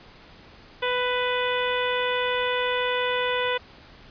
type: harmonic tone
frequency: 496.5 Hz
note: B4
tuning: 9 cents sharp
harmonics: 1 / 2 / 3 / 4 / 5 / 6 / 7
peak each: -26 / -29 / -31 / -32 / -33 / -34 / -34 dBFS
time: 0.82-3.58 s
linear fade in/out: 10 ms
effects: pink hiss -49 dBFS RMS until 4.1 s + resampled to 11025 Hz